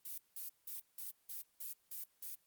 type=noise bursts; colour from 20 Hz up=violet; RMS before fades=-45 dBFS; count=8; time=0.05-2.35 s; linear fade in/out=5 ms; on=130 ms; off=180 ms; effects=white hiss -75 dBFS RMS until 2.46 s + Opus 24 kbps